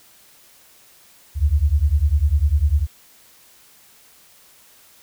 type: beating tone pair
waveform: sine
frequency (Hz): 68.5 / 78.5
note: C#2 / D#2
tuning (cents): -20 / +16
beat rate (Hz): 10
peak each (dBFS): -17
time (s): 1.35-2.87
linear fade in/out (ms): 50
effects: white hiss -51 dBFS RMS until 5.02 s